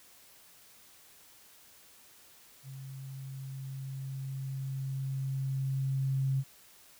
sine tone with level ramp, 134.4 Hz, C3, 47 cents sharp, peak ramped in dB -42 to -26 dBFS, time 2.63-6.44 s, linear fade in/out 50 ms, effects white hiss -58 dBFS RMS until 6.99 s

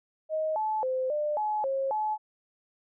sine tone with pitch steps, 627 / 865 / 517 / 598 / 850 / 540 / 857 Hz, D#5 / A5 / C5 / D5 / G#5 / C#5 / A5, +13 / -30 / -21 / +31 / +40 / -45 / -46 cents, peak -26 dBFS, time 0.29-2.18 s, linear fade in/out 50 ms, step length 270 ms, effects none

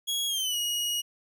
sawtooth tone with pitch glide, 3322 to 2892 Hz, G#7 to F#7, 0 to -40 cents, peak -24 dBFS, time 0.07-1.02 s, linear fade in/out 20 ms, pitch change -240 cents, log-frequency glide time 0.27-0.57 s, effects none

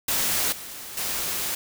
white noise with level steps, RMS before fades -24 / -38 / -28 dBFS, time 0.08-1.55 s, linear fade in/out 5 ms, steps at 0.52 / 0.97 s, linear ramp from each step 5 ms, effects none

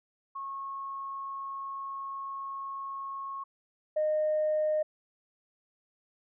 sine tone pair in turn, 1093 / 614.5 Hz, C#6 / D#5, -25 / -22 cents, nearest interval minor seventh, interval 997 cents, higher first, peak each -35 / -24 dBFS, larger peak second, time 0.35-3.44 / 3.96-4.83 s, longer first, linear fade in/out 10 ms, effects tanh soft clip ceiling -21 dBFS

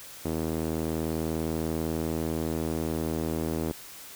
sawtooth tone with band-pass filter, 80.2 Hz, E2, 47 cents flat, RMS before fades -30 dBFS, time 0.25-3.72 s, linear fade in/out 0 ms, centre 350 Hz, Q 1.2, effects white hiss -45 dBFS RMS until 4.15 s

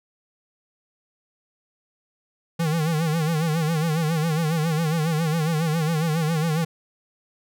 square tone with vibrato, 160 Hz, D#3, 49 cents sharp, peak -21 dBFS, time 2.59-6.65 s, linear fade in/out 10 ms, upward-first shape sine, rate 7.3 Hz, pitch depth 100 cents each way, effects none

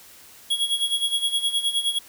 square tone with tremolo, 3322 Hz, G#7, in tune, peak -19 dBFS, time 0.5-1.99 s, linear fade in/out 10 ms, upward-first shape sine, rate 9.6 Hz, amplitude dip 75%, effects white hiss -48 dBFS RMS until 2.08 s

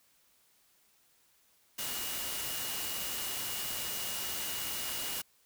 sine tone in noise, 2878 Hz, F#7, 49 cents flat, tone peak -44 dBFS, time 1.78-5.22 s, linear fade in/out 10 ms, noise white, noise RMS -37 dBFS, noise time 1.78-5.22 s, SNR -10 dB, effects white hiss -68 dBFS RMS until 5.45 s

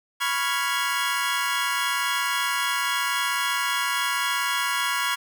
25% pulse chord, C# dominant seventh, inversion third, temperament equal, 987.8 / 1108.7 / 1396.9 / 1661.2 Hz, B5 / C#6 / E#6 / G#6, 0 / 0 / 0 / 0 cents, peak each -25 dBFS, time 0.2-5.16 s, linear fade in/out 20 ms, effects none

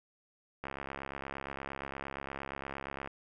click train, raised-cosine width 0.5 ms, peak -24 dBFS, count 168, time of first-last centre 0.64-3.074 s, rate 68.6 Hz, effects none

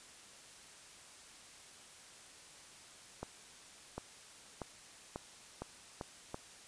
accelerating click train, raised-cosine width 1 ms, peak -26 dBFS, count 7, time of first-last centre 3.23-6.344 s, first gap 750 ms, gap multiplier 0.85, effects white hiss -56 dBFS RMS until 6.67 s + resampled to 22050 Hz

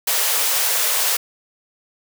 white high-pass noise, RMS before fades -19 dBFS, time 0.07-1.17 s, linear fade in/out 5 ms, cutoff 430 Hz, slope 96 dB/octave, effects none

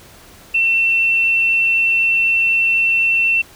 sine tone, 2696 Hz, E7, 38 cents sharp, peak -12 dBFS, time 0.54-3.42 s, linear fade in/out 10 ms, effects pink hiss -43 dBFS RMS until 3.55 s

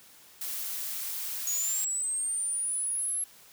blue noise, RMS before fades -35 dBFS, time 0.41-1.85 s, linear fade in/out 5 ms
sine linear sweep, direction up, 6680 to 11175 Hz, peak -28 dBFS, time 1.47-3.24 s, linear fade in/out 2 ms
effects white hiss -55 dBFS RMS until 3.52 s + high-pass 60 Hz 12 dB/octave

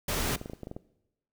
pink noise, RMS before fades -30 dBFS, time 0.08-0.36 s, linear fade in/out 5 ms
clicks, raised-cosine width 2 ms, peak -25 dBFS, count 12, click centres 0.244 / 0.295 / 0.329 / 0.362 / 0.414 / 0.459 / 0.498 / 0.534 / 0.633 / 0.671 / 0.714 / 0.765 s
effects noise-tail reverb RT60 0.9 s tail -19 dB re dry

